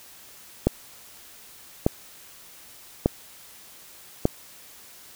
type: click train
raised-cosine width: 2 ms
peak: -4 dBFS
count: 4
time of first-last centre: 0.67-4.254 s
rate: 0.837 Hz
effects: white hiss -48 dBFS RMS until 5.15 s